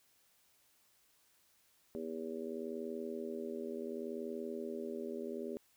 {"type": "harmonic tone", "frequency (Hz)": 80.7, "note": "E2", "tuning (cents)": -36, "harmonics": [3, 4, 5, 6, 7], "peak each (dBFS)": [-44, -48, -42, -51, -48], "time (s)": [1.95, 5.57], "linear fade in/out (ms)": 0, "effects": ["white hiss -71 dBFS RMS until 5.76 s"]}